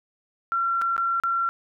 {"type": "tone with dropouts", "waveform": "sine", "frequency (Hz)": 1364, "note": "F6", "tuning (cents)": -41, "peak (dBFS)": -21, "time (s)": [0.52, 1.49], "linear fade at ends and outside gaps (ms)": 0, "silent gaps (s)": [[0.815, 0.819], [0.965, 0.979], [1.2, 1.236]], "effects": []}